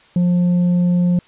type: tone with tanh clipping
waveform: triangle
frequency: 176.9 Hz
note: F3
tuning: 23 cents sharp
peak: -13 dBFS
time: 0.16-1.19 s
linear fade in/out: 2 ms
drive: 8 dB
effects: white hiss -50 dBFS RMS until 1.27 s + resampled to 8000 Hz